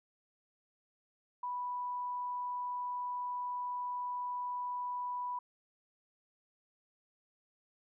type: tone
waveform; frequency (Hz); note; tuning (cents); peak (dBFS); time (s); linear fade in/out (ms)
sine; 986; B5; -3; -35; 1.43-5.39; 5
effects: none